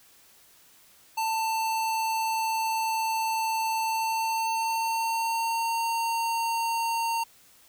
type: tone with pitch glide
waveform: square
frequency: 891 to 917.6 Hz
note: A5 to A#5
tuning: +22 to -28 cents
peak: -26 dBFS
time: 1.17-7.24 s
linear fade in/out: 10 ms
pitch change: +50 cents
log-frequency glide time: 3.82-5.83 s
effects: white hiss -57 dBFS RMS until 7.68 s